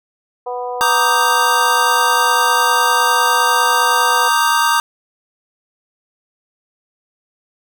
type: harmonic tone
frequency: 246.9 Hz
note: B3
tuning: in tune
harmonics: 2 / 3 / 4 / 5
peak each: -24 / -25 / -27 / -39 dBFS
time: 0.46-4.29 s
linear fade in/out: 10 ms
type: chord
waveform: square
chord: Eb major seventh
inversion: second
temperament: equal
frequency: 932.3 / 1174.7 / 1244.5 / 1568 Hz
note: Bb5 / D6 / Eb6 / G6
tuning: 0 / 0 / 0 / 0 cents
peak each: -17 / -20 / -19 / -19 dBFS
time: 0.81-4.8 s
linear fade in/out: 0 ms
effects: none